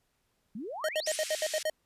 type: exponential sweep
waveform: sine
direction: up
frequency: 190 to 10350 Hz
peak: -36 dBFS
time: 0.55-1.16 s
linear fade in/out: 5 ms
type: tone bursts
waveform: square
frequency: 622.3 Hz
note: D#5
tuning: in tune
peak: -28 dBFS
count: 8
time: 0.84-1.699 s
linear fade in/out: 2 ms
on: 47 ms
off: 69 ms
type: band-pass noise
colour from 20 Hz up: white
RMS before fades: -39 dBFS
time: 1.06-1.63 s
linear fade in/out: 5 ms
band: 1900 to 8700 Hz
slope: 24 dB/octave
effects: pink hiss -75 dBFS RMS until 1.85 s + resampled to 32000 Hz